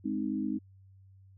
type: chord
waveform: sine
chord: Ab major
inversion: none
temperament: equal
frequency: 207.7 / 261.6 / 311.1 Hz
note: Ab3 / C4 / Eb4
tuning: 0 / 0 / 0 cents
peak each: -34 dBFS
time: 0.04-0.59 s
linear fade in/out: 20 ms
effects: added 96 Hz sine -54 dBFS peak until 1.37 s